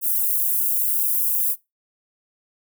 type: high-pass noise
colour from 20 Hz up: white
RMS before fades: -21 dBFS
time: 0.01-1.56 s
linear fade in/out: 50 ms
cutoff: 11000 Hz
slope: 24 dB/octave
effects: noise-tail reverb RT60 0.2 s tail -20 dB re dry